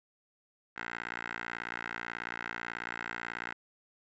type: tone with band-pass filter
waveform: 10% pulse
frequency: 58.27 Hz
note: A#1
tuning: in tune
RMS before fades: -40 dBFS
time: 0.76-3.54 s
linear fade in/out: 10 ms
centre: 1700 Hz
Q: 3.2
effects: resampled to 16000 Hz